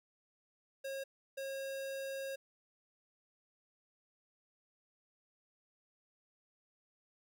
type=tone bursts at uneven times; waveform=square; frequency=542 Hz; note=C#5; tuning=39 cents flat; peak=-40 dBFS; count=2; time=0.84-1.04 / 1.37-2.36 s; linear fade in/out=10 ms; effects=none